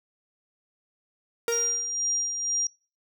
45% pulse tone with exponential decay, 466.2 Hz, A#4, in tune, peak -22 dBFS, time 1.48-1.94 s, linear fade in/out 1 ms, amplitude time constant 100 ms
sine tone with tremolo, 5700 Hz, F8, 34 cents sharp, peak -23 dBFS, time 1.52-2.67 s, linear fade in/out 2 ms, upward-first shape sine, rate 2.1 Hz, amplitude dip 50%
effects noise-tail reverb RT60 0.4 s tail -25 dB re dry

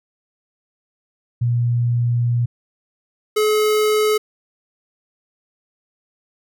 sine / square tone pair in turn, 119.8 / 426.9 Hz, A#2 / G#4, +48 / +48 cents, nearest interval octave + minor seventh, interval 2200 cents, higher second, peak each -15 dBFS, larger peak neither, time 1.41-2.46 / 3.36-4.18 s, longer first, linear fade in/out 10 ms, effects none

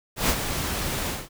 pink noise with ADSR envelope, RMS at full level -20 dBFS, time 0.16-1.29 s, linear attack 130 ms, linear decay 57 ms, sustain -8 dB, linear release 210 ms, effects none

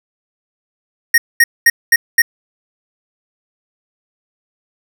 square tone bursts, 1864.7 Hz, A#6, in tune, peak -6 dBFS, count 5, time 1.14-2.22 s, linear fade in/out 5 ms, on 40 ms, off 220 ms, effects none

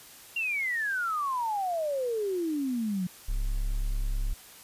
sine exponential sweep, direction down, 2804 to 175.6 Hz, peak -27 dBFS, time 0.36-3.07 s, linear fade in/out 5 ms
triangle tone, 34.65 Hz, C#1, in tune, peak -24 dBFS, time 3.28-4.34 s, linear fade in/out 10 ms
effects white hiss -50 dBFS RMS until 4.63 s + resampled to 32000 Hz

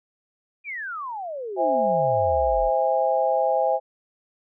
sine exponential sweep, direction down, 2471 to 36.71 Hz, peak -29 dBFS, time 0.64-2.71 s, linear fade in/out 50 ms
sine chord, C augmented, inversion none, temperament just, 523.3 / 654.1 / 817.6 Hz, C5 / E5 / G#5, 0 / -14 / -27 cents, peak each -23 dBFS, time 1.56-3.8 s, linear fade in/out 50 ms
effects none

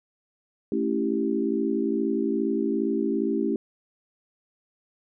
sine chord, A dominant seventh, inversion none, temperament equal, 220 / 277.2 / 329.6 / 392 Hz, A3 / C#4 / E4 / G4, 0 / 0 / 0 / 0 cents, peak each -28 dBFS, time 0.72-3.56 s, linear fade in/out 2 ms, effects none

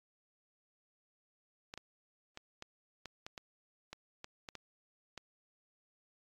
clicks, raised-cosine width 0.2 ms, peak -27 dBFS, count 12, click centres 1.739 / 1.776 / 2.374 / 2.624 / 3.057 / 3.265 / 3.378 / 3.93 / 4.244 / 4.488 / 4.553 / 5.177 s, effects AAC 32 kbps

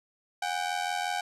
sawtooth ring-modulated tone, 767 Hz, G5, 38 cents flat, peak -22 dBFS, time 0.42-1.21 s, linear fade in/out 5 ms, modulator 42.8 Hz, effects low-pass 9000 Hz 12 dB/octave

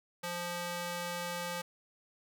square tone with high-pass filter, 174.61 Hz, F3, in tune, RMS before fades -38 dBFS, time 0.23-1.62 s, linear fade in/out 10 ms, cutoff 470 Hz, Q 0.52, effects none

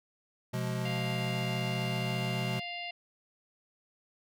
square chord, F diminished, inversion second, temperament just, 125.72 / 174.61 / 209.5 Hz, Cb3 / F3 / Ab3, +31 / 0 / +15 cents, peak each -34 / -38 / -40 dBFS, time 0.53-2.6 s, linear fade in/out 10 ms
harmonic tone, 698.5 Hz, F5, in tune, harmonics 1 / 3 / 4 / 5 / 6 / 7, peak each -42 / -42 / -40 / -52 / -51 / -52 dBFS, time 0.85-2.91 s, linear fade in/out 5 ms
effects none

